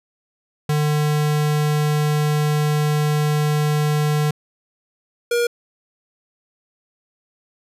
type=tone pair in turn; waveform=square; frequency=150 / 475.7 Hz; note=D3 / A#4; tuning=+37 / +35 cents; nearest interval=octave + minor sixth; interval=1998 cents; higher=second; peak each=-17 dBFS; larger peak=neither; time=0.69-4.31 / 5.31-5.47 s; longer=first; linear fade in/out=5 ms; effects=resampled to 32000 Hz